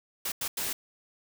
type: noise bursts at uneven times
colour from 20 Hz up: white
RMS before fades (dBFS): -32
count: 3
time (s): 0.25-0.32 / 0.41-0.48 / 0.57-0.73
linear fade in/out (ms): 5
effects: none